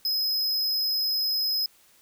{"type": "tone", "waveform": "square", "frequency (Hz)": 5090, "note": "D#8", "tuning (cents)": 39, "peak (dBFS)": -24, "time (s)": [0.05, 1.66], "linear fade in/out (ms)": 2, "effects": ["white hiss -59 dBFS RMS until 2.01 s"]}